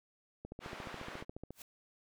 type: click train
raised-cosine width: 2 ms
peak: -31 dBFS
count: 16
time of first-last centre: 0.45-1.506 s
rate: 14.2 Hz
type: band-pass noise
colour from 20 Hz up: white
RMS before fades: -48 dBFS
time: 0.6-1.25 s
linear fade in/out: 50 ms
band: 200 to 2000 Hz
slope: 12 dB/octave
type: noise with exponential growth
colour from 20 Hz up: white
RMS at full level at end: -46 dBFS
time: 1.51-1.62 s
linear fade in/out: 2 ms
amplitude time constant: 22 ms
effects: none